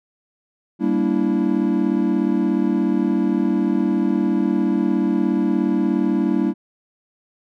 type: chord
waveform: triangle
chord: E half-diminished seventh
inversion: first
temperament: equal with one note detuned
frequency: 196 / 233.1 / 289.8 / 329.6 Hz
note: G3 / Bb3 / D4 / E4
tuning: 0 / 0 / -23 / 0 cents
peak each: -20 dBFS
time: 0.79-6.54 s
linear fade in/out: 50 ms
effects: none

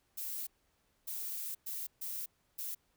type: noise bursts at uneven times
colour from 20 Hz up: violet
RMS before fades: -40 dBFS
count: 5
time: 0.17-0.47 / 1.07-1.55 / 1.66-1.87 / 2.01-2.26 / 2.58-2.75 s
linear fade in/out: 10 ms
effects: pink hiss -75 dBFS RMS until 2.96 s

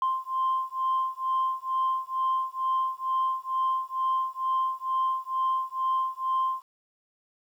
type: beating tone pair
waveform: sine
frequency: 1046.5 / 1048.7 Hz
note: C6 / C6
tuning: 0 / +4 cents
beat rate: 2.2 Hz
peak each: -27 / -27 dBFS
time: 0.02-6.62 s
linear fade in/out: 2 ms
effects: tanh soft clip ceiling -19 dBFS + 10-bit

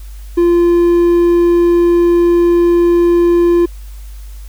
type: tone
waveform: triangle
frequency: 345.5 Hz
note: F4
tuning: 19 cents flat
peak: -5 dBFS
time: 0.37-3.66 s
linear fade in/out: 10 ms
effects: added 50 Hz sine -27 dBFS peak until 4.48 s + white hiss -45 dBFS RMS until 4.48 s

